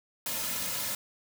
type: noise with comb filter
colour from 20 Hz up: white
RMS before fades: -33 dBFS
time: 0.26-0.95 s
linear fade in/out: 2 ms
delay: 2.6 ms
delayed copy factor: -0.6
effects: none